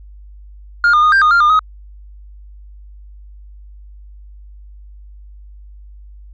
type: tone with pitch steps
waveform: sine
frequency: 1414 / 1213 / 1233 / 1583 / 1229 / 1393 / 1208 / 1262 Hz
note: F6 / D#6 / D#6 / G6 / D#6 / F6 / D6 / D#6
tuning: +21 / -44 / -16 / +17 / -22 / -5 / +48 / +24 cents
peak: -5 dBFS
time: 0.84-1.592 s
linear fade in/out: 2 ms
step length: 94 ms
effects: tanh soft clip ceiling -7 dBFS + added 50 Hz sine -35 dBFS peak until 6.33 s